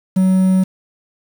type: tone with quantisation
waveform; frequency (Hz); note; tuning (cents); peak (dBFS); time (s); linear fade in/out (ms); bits
triangle; 187.4; F#3; +22; -8; 0.16-0.64; 10; 6
effects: none